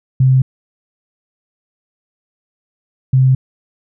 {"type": "tone pair in turn", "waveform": "sine", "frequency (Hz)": [130.81, 130.81], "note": ["C3", "C3"], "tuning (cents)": [0, 0], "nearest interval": "unison", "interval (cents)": 0, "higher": "neither", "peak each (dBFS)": -7, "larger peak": "neither", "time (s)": [[0.2, 0.42], [3.13, 3.35]], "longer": "neither", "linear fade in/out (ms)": 5, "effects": []}